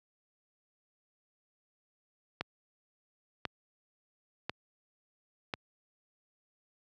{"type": "click train", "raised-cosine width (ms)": 0.3, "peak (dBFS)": -17, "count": 4, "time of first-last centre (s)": [2.41, 5.538], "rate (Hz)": 0.959, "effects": ["high-pass 80 Hz 12 dB/octave"]}